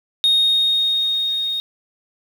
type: tone with level ramp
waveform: sine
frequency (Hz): 3717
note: A#7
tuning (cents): -6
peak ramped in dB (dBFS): -10 to -20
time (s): 0.24-1.6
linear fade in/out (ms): 0
effects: tanh soft clip ceiling -10 dBFS + 7-bit